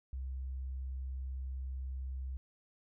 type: tone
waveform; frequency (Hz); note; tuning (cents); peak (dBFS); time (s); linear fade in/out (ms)
sine; 65.41; C2; 0; -37; 0.13-2.37; 0
effects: none